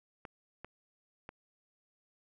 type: clicks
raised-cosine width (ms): 0.5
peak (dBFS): -29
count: 3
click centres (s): 0.252 / 0.646 / 1.291
effects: none